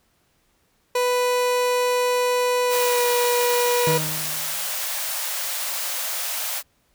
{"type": "tone with pitch glide", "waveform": "30% pulse", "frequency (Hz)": [494.8, 485.7], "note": ["B4", "B4"], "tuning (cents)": [3, -29], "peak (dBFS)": -16, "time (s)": [0.95, 3.98], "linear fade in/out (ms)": 5, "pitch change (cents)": -32, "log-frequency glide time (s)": [2.64, 3.04]}
{"type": "high-pass noise", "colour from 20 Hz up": "white", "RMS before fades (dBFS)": -27, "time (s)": [2.69, 6.63], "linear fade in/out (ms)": 50, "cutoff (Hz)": 510, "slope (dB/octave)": 96}
{"type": "tone with exponential decay", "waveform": "40% pulse", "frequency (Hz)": 155.56, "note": "D#3", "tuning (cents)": 0, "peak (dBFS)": -20, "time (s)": [3.87, 4.75], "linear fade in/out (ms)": 2, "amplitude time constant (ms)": 190}
{"effects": ["pink hiss -65 dBFS RMS until 6.94 s"]}